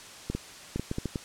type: clicks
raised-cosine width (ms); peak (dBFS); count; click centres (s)
3; -17; 8; 0.3 / 0.35 / 0.76 / 0.796 / 0.914 / 0.984 / 1.057 / 1.158
effects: white hiss -46 dBFS RMS until 1.24 s + low-pass 8000 Hz 12 dB/octave